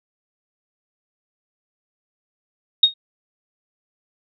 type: tone with exponential decay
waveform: sine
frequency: 3729 Hz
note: A#7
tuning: in tune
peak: -5 dBFS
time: 2.83-2.94 s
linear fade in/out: 5 ms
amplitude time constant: 23 ms
effects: none